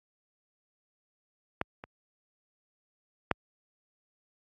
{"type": "clicks", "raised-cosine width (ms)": 0.5, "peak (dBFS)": [-13, -26, -9], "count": 3, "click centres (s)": [1.614, 1.839, 3.313], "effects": ["high-pass 60 Hz 12 dB/octave", "AAC 48 kbps"]}